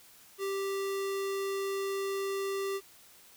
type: tone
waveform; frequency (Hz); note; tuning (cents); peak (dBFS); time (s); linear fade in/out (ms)
square; 392; G4; 0; -32; 0.38-2.81; 50
effects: white hiss -57 dBFS RMS until 3.36 s